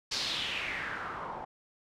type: noise with low-pass filter sweep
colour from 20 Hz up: white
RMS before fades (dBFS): -36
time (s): 0.11-1.45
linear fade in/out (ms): 10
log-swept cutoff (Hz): 5000 to 800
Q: 3.5
effects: none